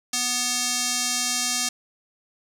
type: tone with band-pass filter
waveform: square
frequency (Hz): 246.9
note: B3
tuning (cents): 0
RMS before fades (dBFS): -25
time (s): 0.13-1.69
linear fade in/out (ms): 5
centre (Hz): 6500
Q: 1.7
effects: none